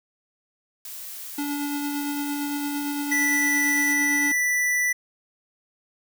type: noise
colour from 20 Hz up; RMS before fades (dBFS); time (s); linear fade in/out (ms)
blue; -37; 0.85-3.93; 2
type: tone with tremolo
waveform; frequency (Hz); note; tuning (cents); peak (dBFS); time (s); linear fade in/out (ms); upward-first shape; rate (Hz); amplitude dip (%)
square; 288.3; D4; -32; -26; 1.38-4.32; 5; sine; 8.8; 25
type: tone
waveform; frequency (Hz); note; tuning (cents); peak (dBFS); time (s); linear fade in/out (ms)
square; 1975.5; B6; 0; -21; 3.11-4.93; 10
effects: none